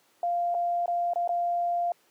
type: tone with dropouts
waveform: sine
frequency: 696 Hz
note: F5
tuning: 6 cents flat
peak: -24 dBFS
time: 0.23-1.92 s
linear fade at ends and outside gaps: 2 ms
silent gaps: 0.544-0.548 / 0.859-0.879 / 1.135-1.158 / 1.276-1.291 s
effects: pink hiss -64 dBFS RMS until 2.1 s + high-pass 300 Hz 12 dB/octave